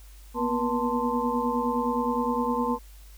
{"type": "tone cluster", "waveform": "sine", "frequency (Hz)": [238.2, 247.9, 481.5, 888, 1041], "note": ["A#3", "B3", "B4", "A5", "C6"], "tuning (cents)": [38, 7, -44, 16, -9], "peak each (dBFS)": -30, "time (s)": [0.34, 2.79], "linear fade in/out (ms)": 50, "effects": ["added 50 Hz sine -45 dBFS peak until 3.17 s", "white hiss -56 dBFS RMS until 3.17 s"]}